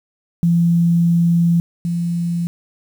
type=tone pair in turn; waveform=sine; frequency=170.1 / 171.28 Hz; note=F3 / F3; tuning=-45 / -33 cents; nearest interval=unison; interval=12 cents; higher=second; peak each=-11 / -17 dBFS; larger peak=first; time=0.43-1.6 / 1.85-2.47 s; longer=first; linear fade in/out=0 ms; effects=7-bit